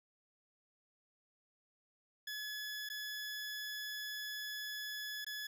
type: tone with dropouts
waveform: 20% pulse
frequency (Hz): 1704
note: G#6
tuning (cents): +44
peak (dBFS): -36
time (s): 2.27-5.47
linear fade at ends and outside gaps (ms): 5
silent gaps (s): 2.89-2.899 / 5.247-5.265
effects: none